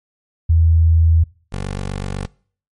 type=tone pair in turn; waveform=sine / 15% pulse; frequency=81.8 / 48.01 Hz; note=E2 / G1; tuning=-13 / -35 cents; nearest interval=major sixth; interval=922 cents; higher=first; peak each=-9 / -16 dBFS; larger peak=first; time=0.49-1.24 / 1.52-2.27 s; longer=neither; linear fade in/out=10 ms; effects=noise-tail reverb RT60 0.5 s tail -24 dB re dry + MP3 48 kbps